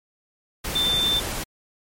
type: tone in noise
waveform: sine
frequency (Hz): 3562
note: A7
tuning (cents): +21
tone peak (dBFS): -19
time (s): 0.75-1.2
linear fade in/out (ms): 10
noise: pink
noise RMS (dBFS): -29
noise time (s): 0.64-1.44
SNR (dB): +7
effects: MP3 64 kbps